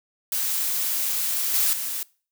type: noise with level steps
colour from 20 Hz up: blue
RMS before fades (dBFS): -25 / -21 / -29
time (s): 0.32-2.03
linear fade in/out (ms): 2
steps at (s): 1.54 / 1.73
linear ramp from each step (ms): 2
effects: noise-tail reverb RT60 0.4 s tail -23 dB re dry